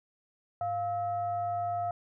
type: tone with frequency modulation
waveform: sine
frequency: 700 Hz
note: F5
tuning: 4 cents sharp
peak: -29 dBFS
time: 0.61-1.91 s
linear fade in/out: 2 ms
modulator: 596 Hz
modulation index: 0.42
effects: none